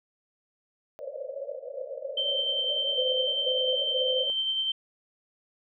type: band-pass noise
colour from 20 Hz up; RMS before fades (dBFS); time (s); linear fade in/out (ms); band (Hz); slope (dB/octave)
pink; -37; 0.99-4.3; 0; 510 to 590; 96
type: tone with tremolo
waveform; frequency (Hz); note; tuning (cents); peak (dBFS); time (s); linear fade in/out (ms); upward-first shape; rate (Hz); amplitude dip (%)
sine; 3116; G7; -11; -24; 2.17-4.72; 5; sine; 10; 35
type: tone bursts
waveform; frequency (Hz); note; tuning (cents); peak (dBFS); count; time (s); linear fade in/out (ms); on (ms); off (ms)
sine; 512; C5; -38; -27; 3; 2.98-4.24; 10; 300; 180
effects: none